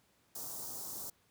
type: band-stop noise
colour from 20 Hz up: white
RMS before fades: -43 dBFS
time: 0.35-1.1 s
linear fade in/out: 5 ms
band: 1100 to 5100 Hz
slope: 24 dB/octave
effects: pink hiss -71 dBFS RMS until 1.3 s + high-pass 80 Hz 12 dB/octave